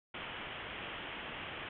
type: low-pass noise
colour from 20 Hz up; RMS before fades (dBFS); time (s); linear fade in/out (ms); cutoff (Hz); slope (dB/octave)
white; -44; 0.14-1.69; 5; 3300; 96
effects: none